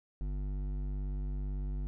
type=tone with hard clipping; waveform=triangle; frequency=49 Hz; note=G1; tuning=in tune; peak=-35 dBFS; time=0.21-1.87 s; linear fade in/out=0 ms; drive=15 dB; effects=none